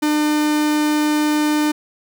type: tone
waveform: 45% pulse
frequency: 301.1 Hz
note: D4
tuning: 43 cents sharp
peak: -15 dBFS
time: 0.02-1.72 s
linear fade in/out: 10 ms
effects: none